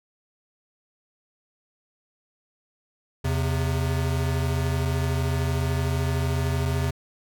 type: tone pair together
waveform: square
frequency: 82.41 / 132.91 Hz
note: E2 / C3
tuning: 0 / +28 cents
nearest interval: minor sixth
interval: 828 cents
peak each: -26 dBFS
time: 3.24-6.91 s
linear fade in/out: 10 ms
effects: none